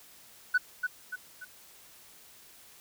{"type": "tone with echo", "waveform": "sine", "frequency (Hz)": 1489, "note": "F#6", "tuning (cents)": 11, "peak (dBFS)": -19, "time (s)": [0.54, 0.58], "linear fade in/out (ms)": 10, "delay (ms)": 290, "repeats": 3, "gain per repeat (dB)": -7, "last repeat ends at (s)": 1.45, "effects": ["tanh soft clip ceiling -19 dBFS", "white hiss -55 dBFS RMS until 2.8 s"]}